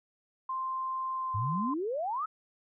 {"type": "tone with pitch glide", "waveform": "sine", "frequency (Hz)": [1046.5, 1037.5], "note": ["C6", "C6"], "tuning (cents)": [0, -15], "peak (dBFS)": -31, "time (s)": [0.49, 1.74], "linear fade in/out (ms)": 5, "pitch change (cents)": -15, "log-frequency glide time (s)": [1.14, 1.39]}
{"type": "exponential sweep", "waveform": "sine", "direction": "up", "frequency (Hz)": [95.6, 1336], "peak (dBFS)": -30, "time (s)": [1.34, 2.26], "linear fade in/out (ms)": 10}
{"effects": []}